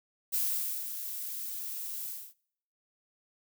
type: noise with ADSR envelope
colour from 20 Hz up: violet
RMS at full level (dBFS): -29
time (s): 0.32-2.34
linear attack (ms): 24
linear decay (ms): 490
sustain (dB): -9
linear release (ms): 260
effects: noise-tail reverb RT60 0.7 s tail -25 dB re dry